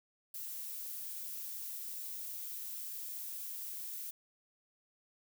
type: noise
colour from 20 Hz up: violet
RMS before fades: -43 dBFS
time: 0.34-4.11 s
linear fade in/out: 5 ms
effects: none